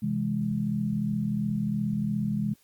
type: chord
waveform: sine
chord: C augmented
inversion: none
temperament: equal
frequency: 130.81 / 164.81 / 207.7 Hz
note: C3 / E3 / G#3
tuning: 0 / 0 / 0 cents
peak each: -32 / -32 / -27 dBFS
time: 0.02-2.54 s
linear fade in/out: 10 ms
effects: white hiss -64 dBFS RMS until 2.63 s + Opus 32 kbps